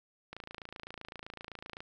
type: click train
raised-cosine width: 0.3 ms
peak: -27 dBFS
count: 42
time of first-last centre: 0.33-1.805 s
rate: 27.8 Hz
effects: none